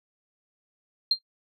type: tone with exponential decay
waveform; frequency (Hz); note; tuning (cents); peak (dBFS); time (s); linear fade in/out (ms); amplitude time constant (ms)
sine; 4186; C8; 0; -14; 1.11-1.19; 5; 17
effects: noise-tail reverb RT60 0.1 s tail -18 dB re dry + tanh soft clip ceiling -11 dBFS